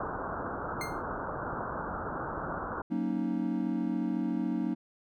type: low-pass noise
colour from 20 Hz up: white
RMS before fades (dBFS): -36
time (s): 0-2.82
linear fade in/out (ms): 5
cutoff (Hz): 1500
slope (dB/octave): 96
type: tone with exponential decay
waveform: sawtooth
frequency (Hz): 2108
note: C7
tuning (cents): +12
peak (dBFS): -30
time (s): 0.81-1.02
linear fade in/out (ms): 2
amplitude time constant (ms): 44
type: chord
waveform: triangle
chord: D# minor seventh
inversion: first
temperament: equal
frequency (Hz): 185 / 233.1 / 277.2 / 311.1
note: F#3 / A#3 / C#4 / D#4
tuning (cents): 0 / 0 / 0 / 0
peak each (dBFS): -33 / -31 / -33 / -32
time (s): 2.9-4.75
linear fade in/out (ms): 20
effects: none